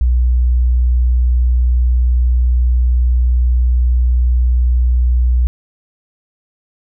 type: tone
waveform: sine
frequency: 61.2 Hz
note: B1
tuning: 15 cents flat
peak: -9 dBFS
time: 0.01-5.47 s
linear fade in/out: 0 ms
effects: none